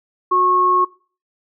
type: tone pair together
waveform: sine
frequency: 364.8 / 1093.2 Hz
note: F#4 / C#6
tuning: -24 / -24 cents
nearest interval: octave + perfect fifth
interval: 1900 cents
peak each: -21 / -13 dBFS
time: 0.31-0.85 s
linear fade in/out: 10 ms
effects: noise-tail reverb RT60 0.4 s tail -21 dB re dry